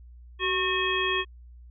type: harmonic tone with a mistuned harmonic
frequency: 363.6 Hz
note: F#4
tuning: 30 cents flat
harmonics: 1 / 3 / 5 / 7 / 9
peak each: -30 / -30 / -30 / -30 / -30 dBFS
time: 0.39-1.25 s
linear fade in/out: 50 ms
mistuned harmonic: 1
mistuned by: +63 cents
effects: added 60 Hz sine -45 dBFS peak until 1.7 s

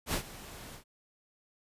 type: noise with ADSR envelope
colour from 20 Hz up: pink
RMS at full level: -30 dBFS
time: 0.06-0.84 s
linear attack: 81 ms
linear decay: 80 ms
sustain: -17 dB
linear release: 96 ms
effects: resampled to 32000 Hz

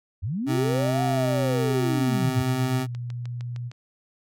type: linear two-way sweep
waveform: sine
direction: up then down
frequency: 76 to 732 to 84.1 Hz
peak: -25 dBFS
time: 0.22-2.43 s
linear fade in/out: 20 ms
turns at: 1.03 s
type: tone with pitch glide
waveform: 25% pulse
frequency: 130 to 129.1 Hz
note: C3 to C3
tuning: -11 to -23 cents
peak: -19 dBFS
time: 0.46-2.87 s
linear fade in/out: 50 ms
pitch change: -12 cents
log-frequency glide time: 0.93-1.5 s
type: tone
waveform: sine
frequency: 121 Hz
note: B2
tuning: 35 cents flat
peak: -29 dBFS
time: 2.11-3.72 s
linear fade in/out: 50 ms
type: click train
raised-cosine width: 0.2 ms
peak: -26 dBFS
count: 9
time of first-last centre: 2.49-3.715 s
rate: 6.53 Hz
effects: none

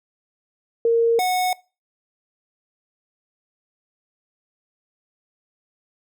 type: tone pair in turn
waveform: sine / square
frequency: 462.4 / 734 Hz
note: A#4 / F#5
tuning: -14 / -14 cents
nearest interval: minor sixth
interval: 800 cents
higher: second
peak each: -14 / -19 dBFS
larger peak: first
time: 0.85-1.19 / 1.19-1.53 s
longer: neither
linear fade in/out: 2 ms
effects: noise-tail reverb RT60 0.3 s tail -22 dB re dry

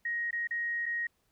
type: tone with dropouts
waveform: sine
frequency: 1880 Hz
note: A#6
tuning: 14 cents sharp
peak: -30 dBFS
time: 0.05-1.07 s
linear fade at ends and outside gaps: 5 ms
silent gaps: 0.309-0.328 / 0.473-0.508 / 0.858-0.862 s
effects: pink hiss -74 dBFS RMS until 1.31 s

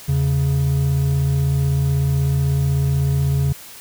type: tone pair together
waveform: triangle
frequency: 82.46 / 138.59 Hz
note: E2 / C#3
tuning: +1 / 0 cents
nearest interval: major sixth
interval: 899 cents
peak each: -20 / -14 dBFS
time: 0.08-3.53 s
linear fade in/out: 10 ms
effects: white hiss -39 dBFS RMS until 3.8 s

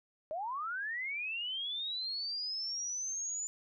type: linear sweep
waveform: sine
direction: up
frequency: 595 to 7040 Hz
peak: -35 dBFS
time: 0.31-3.47 s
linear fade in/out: 0 ms
effects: none

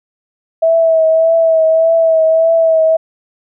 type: tone with vibrato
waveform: sine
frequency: 650 Hz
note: E5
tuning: 24 cents flat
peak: -7 dBFS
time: 0.62-2.97 s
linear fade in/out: 10 ms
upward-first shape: triangle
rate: 1.7 Hz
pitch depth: 33 cents each way
effects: none

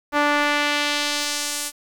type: tone with band-pass filter sweep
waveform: sawtooth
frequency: 292.5 Hz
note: D4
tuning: 7 cents flat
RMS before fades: -22 dBFS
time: 0.12-1.72 s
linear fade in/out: 50 ms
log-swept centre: 1200 to 9900 Hz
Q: 1
effects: 7-bit

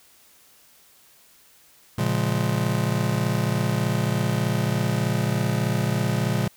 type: chord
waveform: square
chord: Bb minor seventh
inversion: none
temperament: just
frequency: 116.54 / 139.85 / 174.81 / 209.8 Hz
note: Bb2 / Db3 / F3 / Ab3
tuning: 0 / +16 / +2 / +18 cents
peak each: -26 / -27 / -29 / -29 dBFS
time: 1.98-6.48 s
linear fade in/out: 5 ms
effects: white hiss -55 dBFS RMS until 6.56 s

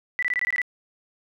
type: tone bursts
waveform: sine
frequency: 1975.5 Hz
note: B6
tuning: in tune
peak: -21 dBFS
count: 8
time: 0.19-0.617 s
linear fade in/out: 0 ms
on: 35 ms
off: 21 ms
effects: none

